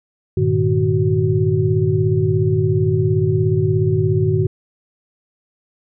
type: tone cluster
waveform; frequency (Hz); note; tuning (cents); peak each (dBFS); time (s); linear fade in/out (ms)
sine; 100.2 / 117.3 / 153.8 / 373.1; G2 / A#2 / D#3 / F#4; +38 / +11 / -20 / +14; -19; 0.37-4.47; 5
effects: none